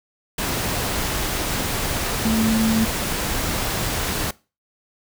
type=tone in noise; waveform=sine; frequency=222.2 Hz; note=A3; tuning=17 cents sharp; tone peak=-17 dBFS; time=2.25-2.85 s; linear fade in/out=5 ms; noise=pink; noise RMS=-24 dBFS; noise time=0.38-4.31 s; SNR=+4 dB; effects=noise-tail reverb RT60 0.3 s tail -21 dB re dry